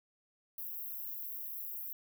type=high-pass noise; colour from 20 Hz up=white; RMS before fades=-42 dBFS; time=0.58-1.93 s; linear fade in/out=2 ms; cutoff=12000 Hz; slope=96 dB/octave; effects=none